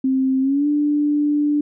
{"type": "tone with pitch glide", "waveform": "sine", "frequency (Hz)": [263.7, 294.3], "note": ["C4", "D4"], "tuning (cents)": [14, 4], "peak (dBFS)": -15, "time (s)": [0.04, 1.61], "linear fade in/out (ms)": 5, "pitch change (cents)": 190, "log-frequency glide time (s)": [0.41, 0.67], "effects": []}